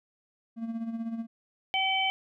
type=tone with tremolo; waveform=triangle; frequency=228.1 Hz; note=A#3; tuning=37 cents flat; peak=-27 dBFS; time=0.56-1.27 s; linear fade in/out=50 ms; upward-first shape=sine; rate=16 Hz; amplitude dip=60%
type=harmonic tone; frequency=767 Hz; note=G5; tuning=38 cents flat; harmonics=1 / 3 / 4; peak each=-29 / -29 / -29 dBFS; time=1.74-2.1 s; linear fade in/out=0 ms
effects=none